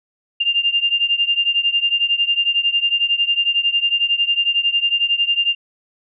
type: beating tone pair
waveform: sine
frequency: 2794 / 2805 Hz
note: F7 / F7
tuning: 0 / +7 cents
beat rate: 11 Hz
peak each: -17 / -19 dBFS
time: 0.4-5.55 s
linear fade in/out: 10 ms
effects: none